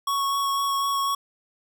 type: tone with vibrato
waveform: square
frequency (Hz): 1108.7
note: C#6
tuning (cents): 0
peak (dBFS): -23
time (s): 0.07-1.15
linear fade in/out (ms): 5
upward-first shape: sine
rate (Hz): 4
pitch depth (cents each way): 11
effects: none